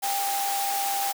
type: tone in noise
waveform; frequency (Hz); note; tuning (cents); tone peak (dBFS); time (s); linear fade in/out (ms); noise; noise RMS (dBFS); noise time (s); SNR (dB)
sine; 794; G5; +22; -26; 0.02-1.13; 20; white; -30; 0.02-1.13; +1
effects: high-pass 400 Hz 12 dB/octave